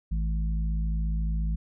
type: harmonic tone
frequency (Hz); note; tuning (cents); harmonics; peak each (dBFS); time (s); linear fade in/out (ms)
54.3; A1; -22; 1 / 3 / 4; -25 / -33 / -43; 0.11-1.56; 10
effects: none